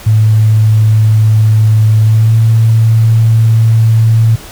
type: tone with pitch glide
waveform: sine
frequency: 108.8 to 112.38 Hz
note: A2 to A2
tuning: -19 to +37 cents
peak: -4 dBFS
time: 0.06-4.36 s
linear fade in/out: 10 ms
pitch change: +56 cents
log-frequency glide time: 2.02-2.37 s
effects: pink hiss -31 dBFS RMS until 4.51 s